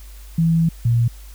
sine tone pair in turn, 164.81 / 117.62 Hz, E3 / A#2, 0 / +16 cents, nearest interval tritone, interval 584 cents, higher first, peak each -13 dBFS, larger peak neither, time 0.38-0.69 / 0.85-1.08 s, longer first, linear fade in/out 5 ms, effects added 50 Hz sine -36 dBFS peak until 1.34 s + white hiss -48 dBFS RMS until 1.34 s

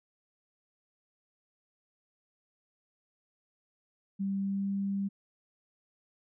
sine tone with pitch glide, 196 to 197.59 Hz, G3 to G3, 0 to +14 cents, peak -29 dBFS, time 4.19-5.09 s, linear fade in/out 20 ms, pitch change +14 cents, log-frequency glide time 4.38-4.69 s, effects none

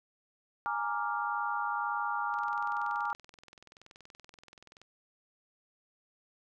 sine chord, Bb dominant seventh, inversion third, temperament equal, 830.6 / 932.3 / 1174.7 / 1396.9 Hz, Ab5 / Bb5 / D6 / F6, 0 / 0 / 0 / 0 cents, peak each -36 dBFS, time 0.66-3.13 s, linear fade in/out 0 ms
click train, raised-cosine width 0.2 ms, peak -35 dBFS, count 53, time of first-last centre 2.34-4.816 s, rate 21 Hz
effects none

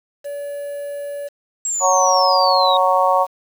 triangle tone, 572 Hz, D5, 46 cents flat, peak -23 dBFS, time 0.24-1.29 s, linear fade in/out 20 ms
sine exponential sweep, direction down, 7660 to 3729 Hz, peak -19 dBFS, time 1.65-2.77 s, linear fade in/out 2 ms
harmonic tone, 185 Hz, F#3, in tune, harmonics 3 / 4 / 5 / 6, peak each -18 / -18 / -18 / -18 dBFS, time 1.8-3.27 s, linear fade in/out 50 ms
effects 7-bit

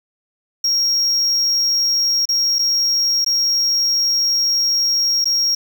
triangle tone with dropouts, 5588 Hz, F8, in tune, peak -13 dBFS, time 0.64-5.55 s, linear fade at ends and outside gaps 5 ms, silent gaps 2.255-2.289 / 2.586-2.591 / 3.246-3.262 / 5.244-5.255 s, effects 7-bit

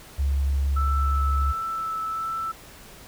sine tone, 69.3 Hz, C#2, in tune, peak -20 dBFS, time 0.18-1.53 s, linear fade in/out 20 ms
sine tone with vibrato, 1318.5 Hz, E6, in tune, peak -26 dBFS, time 0.76-2.52 s, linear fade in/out 10 ms, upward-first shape sine, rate 1.4 Hz, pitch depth 11 cents each way
effects pink hiss -46 dBFS RMS until 3.07 s

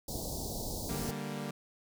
pink band-stop noise, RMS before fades -38 dBFS, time 0.08-1.11 s, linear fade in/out 5 ms, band 840 to 4100 Hz, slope 48 dB/octave
sawtooth chord, G minor, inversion second, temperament equal, 146.83 / 196 / 233.1 Hz, D3 / G3 / Bb3, 0 / 0 / 0 cents, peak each -37 dBFS, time 0.89-1.51 s, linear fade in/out 5 ms
effects none

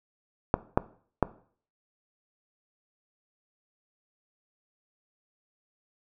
clicks, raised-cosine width 1 ms, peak -6 dBFS, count 3, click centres 0.541 / 0.775 / 1.227 s, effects noise-tail reverb RT60 0.5 s tail -18 dB re dry

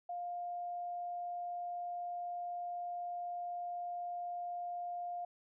sine tone, 704 Hz, F5, 14 cents sharp, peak -38 dBFS, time 0.09-5.25 s, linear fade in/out 5 ms, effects none

